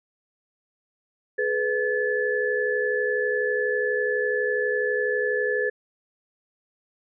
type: tone cluster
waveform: sine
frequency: 424.7 / 496.8 / 1728 Hz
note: G#4 / B4 / A6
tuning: +39 / +10 / -32 cents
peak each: -26 dBFS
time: 1.38-5.7 s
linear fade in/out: 10 ms
effects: none